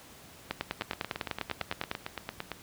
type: two click trains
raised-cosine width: 0.3 ms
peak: -14 / -18 dBFS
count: 15 / 16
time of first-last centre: 0.51-1.914 / 0.82-2.517 s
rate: 9.97 / 8.84 Hz
effects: pink hiss -52 dBFS RMS until 2.62 s + high-pass 60 Hz 12 dB/octave